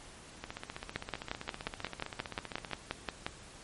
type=two click trains; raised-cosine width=0.3 ms; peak=-23 / -17 dBFS; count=36 / 14; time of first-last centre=0.44-2.713 / 0.96-3.265 s; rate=15.4 / 5.64 Hz; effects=pink hiss -52 dBFS RMS until 3.63 s + MP3 48 kbps